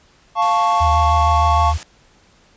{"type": "chord", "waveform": "triangle", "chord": "F augmented", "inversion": "none", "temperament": "equal", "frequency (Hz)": [698.5, 880, 1108.7], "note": ["F5", "A5", "C#6"], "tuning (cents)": [0, 0, 0], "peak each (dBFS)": [-17, -16, -15], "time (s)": [0.35, 1.74], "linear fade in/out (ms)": 50}
{"type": "noise", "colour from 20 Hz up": "white", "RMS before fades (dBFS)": -33, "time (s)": [0.42, 1.83], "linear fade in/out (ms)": 0}
{"type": "tone with vibrato", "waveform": "sine", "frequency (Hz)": 77.1, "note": "D#2", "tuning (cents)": -15, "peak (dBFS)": -16, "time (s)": [0.8, 1.78], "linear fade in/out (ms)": 20, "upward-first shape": "sine", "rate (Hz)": 6.5, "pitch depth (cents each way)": 54}
{"effects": ["pink hiss -53 dBFS RMS until 2.56 s", "resampled to 16000 Hz"]}